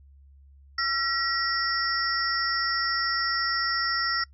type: tone cluster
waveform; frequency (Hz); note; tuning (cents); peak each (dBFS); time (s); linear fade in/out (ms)
sine; 1357 / 1909 / 4776 / 5380; E6 / A#6 / D8 / E8; +50 / +41 / +28 / +34; -28 / -29 / -35 / -29; 0.78-4.24; 5
effects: noise-tail reverb RT60 0.1 s tail -24 dB re dry + added 69 Hz sine -50 dBFS peak until 4.33 s